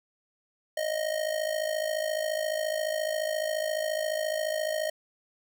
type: tone with amplitude modulation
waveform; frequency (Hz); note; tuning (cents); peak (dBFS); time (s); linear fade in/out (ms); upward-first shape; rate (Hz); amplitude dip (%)
square; 622.3; D#5; 0; -25; 0.77-4.9; 5; sine; 54.4; 75
effects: none